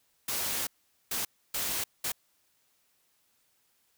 white noise bursts at uneven times, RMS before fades -32 dBFS, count 4, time 0.28-0.67 / 1.11-1.25 / 1.54-1.84 / 2.04-2.12 s, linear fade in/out 5 ms, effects white hiss -71 dBFS RMS until 3.97 s

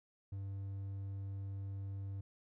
triangle tone, 98.1 Hz, G2, 2 cents sharp, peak -38 dBFS, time 0.32-2.21 s, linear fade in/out 5 ms, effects none

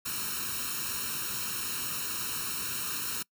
white noise with comb filter, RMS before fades -34 dBFS, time 0.05-3.23 s, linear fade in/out 10 ms, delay 0.73 ms, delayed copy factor +1, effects noise-tail reverb RT60 0.1 s tail -24 dB re dry + high-pass 60 Hz 12 dB/octave

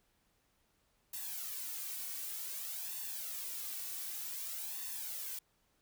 blue noise with flanger, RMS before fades -42 dBFS, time 1.13-5.39 s, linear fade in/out 5 ms, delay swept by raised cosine 1.1 to 2.7 ms, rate 0.54 Hz, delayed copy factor +0.7, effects pink hiss -75 dBFS RMS until 5.81 s

